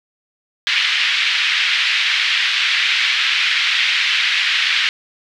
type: band-pass noise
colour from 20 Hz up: pink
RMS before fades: -17 dBFS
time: 0.67-4.89 s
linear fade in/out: 0 ms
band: 1900 to 3800 Hz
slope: 24 dB/octave
effects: none